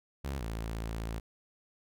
sawtooth tone pair in turn, 68.5 / 55.75 Hz, C#2 / A1, -20 / +23 cents, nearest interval major third, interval 357 cents, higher first, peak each -30 / -31 dBFS, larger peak first, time 0.24-0.4 / 0.4-1.2 s, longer second, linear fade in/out 10 ms, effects none

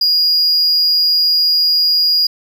triangle tone, 4867 Hz, D#8, 39 cents flat, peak -9 dBFS, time 0.01-2.27 s, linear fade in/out 5 ms, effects none

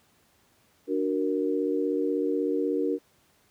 sine chord, D augmented, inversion none, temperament equal, 293.7 / 370 / 466.2 Hz, D4 / F#4 / A#4, 0 / 0 / 0 cents, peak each -28 / -29 / -28 dBFS, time 0.87-2.99 s, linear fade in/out 50 ms, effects pink hiss -64 dBFS RMS until 3.5 s + high-pass 80 Hz 12 dB/octave

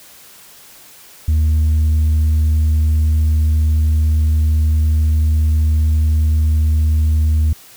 sine tone, 77.5 Hz, D#2, 6 cents flat, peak -8 dBFS, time 1.28-7.53 s, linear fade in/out 5 ms, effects tanh soft clip ceiling -10 dBFS + white hiss -42 dBFS RMS until 7.76 s

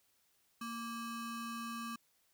square ring-modulated tone, 698.5 Hz, F5, in tune, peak -38 dBFS, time 0.61-1.96 s, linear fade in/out 5 ms, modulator 467 Hz, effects white hiss -74 dBFS RMS until 2.33 s

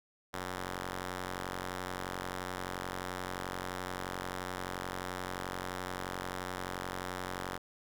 5% pulse ring-modulated tone, 91.5 Hz, F#2, 19 cents flat, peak -23 dBFS, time 0.33-7.58 s, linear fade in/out 10 ms, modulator 663 Hz, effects none

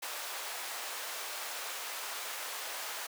pink high-pass noise, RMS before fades -40 dBFS, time 0.02-3.07 s, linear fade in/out 10 ms, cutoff 690 Hz, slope 12 dB/octave, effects high-pass 400 Hz 12 dB/octave

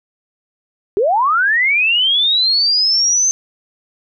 sine linear sweep, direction up, 370 to 6280 Hz, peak -11 dBFS, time 0.97-3.31 s, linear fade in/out 0 ms, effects none

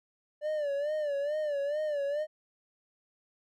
triangle tone with vibrato, 587.3 Hz, D5, in tune, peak -27 dBFS, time 0.41-2.27 s, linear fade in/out 50 ms, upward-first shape sine, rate 2.3 Hz, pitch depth 90 cents each way, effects none

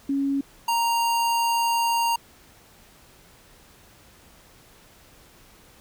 sine / square tone pair in turn, 276.9 / 931.4 Hz, C#4 / A#5, -2 / -2 cents, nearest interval octave + major sixth, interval 2100 cents, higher second, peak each -21 dBFS, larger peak neither, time 0.09-0.41 / 0.68-2.16 s, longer second, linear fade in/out 5 ms, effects pink hiss -53 dBFS RMS until 5.8 s

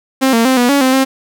sawtooth tone with pitch steps, 264.9 / 229.3 / 260.7 / 243.8 / 281.5 / 259.8 / 266.1 Hz, C4 / A#3 / C4 / B3 / C#4 / C4 / C4, +22 / -28 / -6 / -22 / +27 / -12 / +29 cents, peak -5 dBFS, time 0.21-1.05 s, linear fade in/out 20 ms, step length 120 ms, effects none

